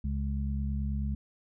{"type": "harmonic tone", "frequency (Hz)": 69.3, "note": "C#2", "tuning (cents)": 0, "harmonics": [1, 2, 3], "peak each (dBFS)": [-30, -37, -36], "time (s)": [0.04, 1.15], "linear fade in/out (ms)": 5, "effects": []}